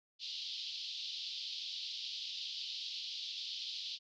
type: band-pass noise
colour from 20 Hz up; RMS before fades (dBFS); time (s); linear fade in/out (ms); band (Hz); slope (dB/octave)
pink; -43; 0.19-3.99; 50; 3100 to 4900; 48
effects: none